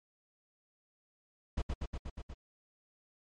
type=noise with echo; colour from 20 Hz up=brown; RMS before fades=-32 dBFS; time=1.57-1.62 s; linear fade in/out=10 ms; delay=120 ms; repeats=6; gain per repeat=-2 dB; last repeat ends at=2.34 s; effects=low-pass 6000 Hz 12 dB/octave + MP3 48 kbps